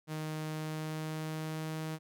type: tone with pitch glide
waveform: sawtooth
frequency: 155.56 to 157.82 Hz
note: D#3 to D#3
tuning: 0 to +25 cents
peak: -32 dBFS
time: 0.07-1.99 s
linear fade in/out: 50 ms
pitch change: +25 cents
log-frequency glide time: 0.52-1.81 s
effects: none